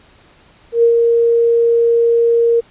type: tone with ADSR envelope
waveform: sine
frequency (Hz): 466.2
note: A#4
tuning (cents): 0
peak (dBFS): -6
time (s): 0.72-2.61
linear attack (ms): 110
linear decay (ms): 93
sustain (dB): -3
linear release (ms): 18
effects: pink hiss -48 dBFS RMS until 2.7 s + resampled to 8000 Hz